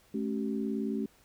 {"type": "tone cluster", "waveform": "sine", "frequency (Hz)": [216.4, 275.3, 383], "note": ["A3", "C#4", "G4"], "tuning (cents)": [-29, -12, -40], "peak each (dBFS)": [-32, -35, -37], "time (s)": [0.14, 1.06], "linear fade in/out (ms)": 5, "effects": ["pink hiss -63 dBFS RMS until 1.24 s"]}